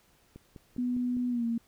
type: click train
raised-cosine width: 3 ms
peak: -33 dBFS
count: 5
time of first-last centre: 0.36-1.168 s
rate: 4.95 Hz
type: tone with pitch glide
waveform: sine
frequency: 246.9 to 231.7 Hz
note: B3 to A#3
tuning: 0 to -10 cents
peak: -27 dBFS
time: 0.78-1.58 s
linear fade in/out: 5 ms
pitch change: -110 cents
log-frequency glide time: 1.29-1.45 s
effects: pink hiss -65 dBFS RMS until 1.67 s